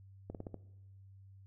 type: slowing click train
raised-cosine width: 2 ms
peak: -29 dBFS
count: 5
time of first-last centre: 0.3-0.543 s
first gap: 48 ms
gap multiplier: 1.16
effects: noise-tail reverb RT60 1.0 s tail -19 dB re dry + added 97 Hz sine -54 dBFS peak until 1.46 s